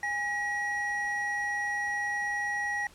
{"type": "tone pair together", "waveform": "triangle", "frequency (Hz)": [820, 1910.2], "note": ["G#5", "A#6"], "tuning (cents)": [-22, 42], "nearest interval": "octave + minor third", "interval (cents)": 1464, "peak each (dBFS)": [-33, -28], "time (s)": [0.03, 2.87], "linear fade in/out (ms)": 2, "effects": ["pink hiss -56 dBFS RMS until 2.94 s", "low-pass 11000 Hz 12 dB/octave"]}